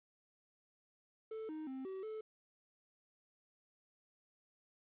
triangle tone with pitch steps, 440.5 / 311.4 / 263.6 / 381.3 / 435.5 Hz, A4 / D#4 / C4 / G4 / A4, +2 / +2 / +13 / -48 / -18 cents, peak -40 dBFS, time 1.31-2.21 s, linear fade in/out 5 ms, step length 180 ms, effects resampled to 8000 Hz + 12-bit

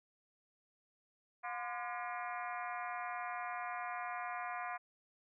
harmonic tone with a mistuned harmonic, 239.7 Hz, A#3, 48 cents sharp, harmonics 3 / 4 / 5 / 6 / 7 / 8 / 9 / 10, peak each -43 / -45 / -47 / -49 / -50 / -51 / -52 / -53 dBFS, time 1.43-4.78 s, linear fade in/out 20 ms, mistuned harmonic 4, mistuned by +120 cents, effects none

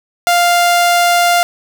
sawtooth tone, 698.5 Hz, F5, in tune, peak -5 dBFS, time 0.27-1.43 s, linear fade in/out 0 ms, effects none

